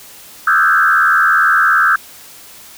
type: tone with frequency modulation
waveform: sine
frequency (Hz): 1442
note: F#6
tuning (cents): -45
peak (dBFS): -8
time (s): 0.47-1.96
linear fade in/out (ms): 5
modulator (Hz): 78.7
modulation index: 2.5
effects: white hiss -38 dBFS RMS until 2.77 s